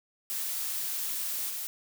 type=noise with level steps; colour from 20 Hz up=blue; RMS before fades=-33 / -36 dBFS; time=0.3-1.67 s; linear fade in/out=0 ms; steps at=1.49 s; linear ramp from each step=10 ms; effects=none